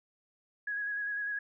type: tone with vibrato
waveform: sine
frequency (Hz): 1661.2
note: G#6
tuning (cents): 0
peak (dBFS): -32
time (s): 0.67-1.39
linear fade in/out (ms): 5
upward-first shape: square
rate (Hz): 10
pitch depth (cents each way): 20
effects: none